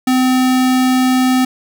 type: tone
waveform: square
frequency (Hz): 256.4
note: C4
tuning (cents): -35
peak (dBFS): -11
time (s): 0.07-1.45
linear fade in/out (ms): 5
effects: none